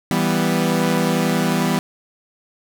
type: chord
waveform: sawtooth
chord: E minor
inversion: none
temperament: equal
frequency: 164.81 / 196 / 246.9 Hz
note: E3 / G3 / B3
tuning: 0 / 0 / 0 cents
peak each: -17 dBFS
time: 0.11-1.79 s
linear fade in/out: 0 ms
effects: none